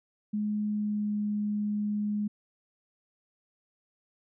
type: tone with pitch glide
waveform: sine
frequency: 210 to 208.4 Hz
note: G#3 to G#3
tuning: +19 to +6 cents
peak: -27 dBFS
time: 0.33-2.28 s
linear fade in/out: 10 ms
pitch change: -13 cents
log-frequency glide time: 0.67-1.16 s
effects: none